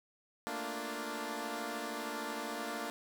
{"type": "chord", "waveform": "10% pulse", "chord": "Bb major seventh", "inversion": "third", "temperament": "equal", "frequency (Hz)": [220, 233.1, 293.7, 349.2], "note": ["A3", "Bb3", "D4", "F4"], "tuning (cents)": [0, 0, 0, 0], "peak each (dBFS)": [-38, -34, -33, -38], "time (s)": [0.47, 2.9], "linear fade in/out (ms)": 0, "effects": []}